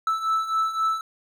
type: beating tone pair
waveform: triangle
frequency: 1312 / 1315.8 Hz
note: E6 / E6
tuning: -9 / -4 cents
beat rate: 3.8 Hz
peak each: -26 / -21 dBFS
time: 0.07-1.01 s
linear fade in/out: 2 ms
effects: none